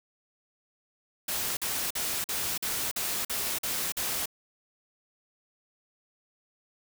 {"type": "noise bursts", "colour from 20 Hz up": "white", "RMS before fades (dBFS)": -31, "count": 9, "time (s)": [1.28, 4.258], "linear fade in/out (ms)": 5, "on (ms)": 290, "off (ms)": 46, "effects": []}